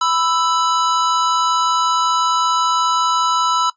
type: tone pair together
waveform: square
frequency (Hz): 993.2 / 1318.5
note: B5 / E6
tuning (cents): +9 / 0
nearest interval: perfect fourth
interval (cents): 491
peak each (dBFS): -20 / -17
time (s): 0.01-3.7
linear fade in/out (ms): 5
effects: noise-tail reverb RT60 0.1 s tail -17 dB re dry + resampled to 16000 Hz